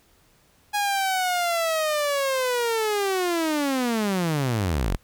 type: linear sweep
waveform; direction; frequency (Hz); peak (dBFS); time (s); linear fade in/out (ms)
sawtooth; down; 830.6 to 34.65; -18; 0.73-4.97; 20
effects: pink hiss -60 dBFS RMS until 5.03 s